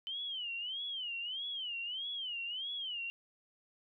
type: tone with vibrato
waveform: sine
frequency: 3041 Hz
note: F#7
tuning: 47 cents sharp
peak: -37 dBFS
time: 0.07-3.1 s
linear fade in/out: 0 ms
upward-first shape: sine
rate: 1.6 Hz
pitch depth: 180 cents each way
effects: none